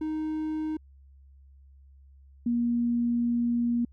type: tone pair in turn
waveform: triangle / sine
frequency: 311.1 / 237.7 Hz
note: D#4 / A#3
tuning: 0 / +34 cents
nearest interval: perfect fourth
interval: 466 cents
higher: first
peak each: -26 / -23 dBFS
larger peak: second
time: 0.01-0.77 / 2.46-3.85 s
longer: second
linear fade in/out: 5 ms
effects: added 68 Hz sine -51 dBFS peak until 3.92 s